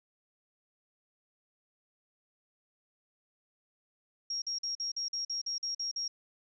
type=tone bursts; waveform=sine; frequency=5588 Hz; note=F8; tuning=in tune; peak=-32 dBFS; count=11; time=4.3-6.08 s; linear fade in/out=5 ms; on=120 ms; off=46 ms; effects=none